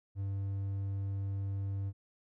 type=tone; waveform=triangle; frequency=98.3 Hz; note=G2; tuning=5 cents sharp; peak=-31 dBFS; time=0.15-1.93 s; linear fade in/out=50 ms; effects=none